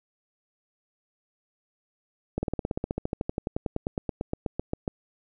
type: slowing click train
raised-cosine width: 2 ms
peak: -14 dBFS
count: 29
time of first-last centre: 2.38-4.878 s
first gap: 50 ms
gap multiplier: 1.04
effects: none